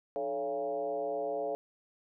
sine tone with frequency modulation, 560 Hz, C#5, 18 cents sharp, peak -31 dBFS, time 0.16-1.55 s, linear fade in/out 0 ms, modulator 128 Hz, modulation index 1.3, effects none

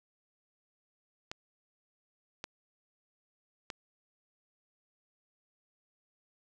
clicks, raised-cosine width 0.2 ms, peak -21 dBFS, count 3, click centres 1.315 / 2.441 / 3.702 s, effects none

